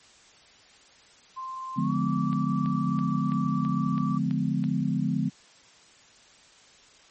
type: tone with pitch glide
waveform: sine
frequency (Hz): 1046 to 1160.6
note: C6 to D6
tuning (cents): -1 to -21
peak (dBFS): -33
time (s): 1.36-4.19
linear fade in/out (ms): 20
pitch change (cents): +180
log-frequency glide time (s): 1.78-1.97
type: chord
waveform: sine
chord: D diminished seventh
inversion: none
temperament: just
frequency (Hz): 146.83 / 176.2 / 211.4 / 253.7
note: D3 / F3 / Ab3 / Cb4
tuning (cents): 0 / +16 / +31 / +47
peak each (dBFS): -29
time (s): 1.76-5.3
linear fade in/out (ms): 20
type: click train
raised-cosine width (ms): 0.3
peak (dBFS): -27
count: 8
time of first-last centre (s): 2.33-4.64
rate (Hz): 3.03
effects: white hiss -55 dBFS RMS until 7.1 s + MP3 32 kbps